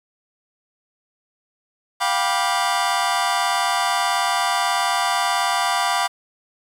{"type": "chord", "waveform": "sawtooth", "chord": "G dominant seventh", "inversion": "third", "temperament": "just", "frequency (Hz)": [705.6, 784, 980, 1176], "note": ["F5", "G5", "B5", "D6"], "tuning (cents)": [18, 0, -14, 2], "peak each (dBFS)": -20, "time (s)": [2, 6.08], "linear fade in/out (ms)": 20, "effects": ["low-pass 10000 Hz 12 dB/octave", "8-bit"]}